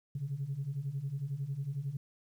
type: beating tone pair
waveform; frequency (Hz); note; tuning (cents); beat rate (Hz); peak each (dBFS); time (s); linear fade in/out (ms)
sine; 132.1 / 143.1; C3 / D3; +17 / -45; 11; -38 / -35; 0.15-1.97; 5
effects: tanh soft clip ceiling -28 dBFS + 11-bit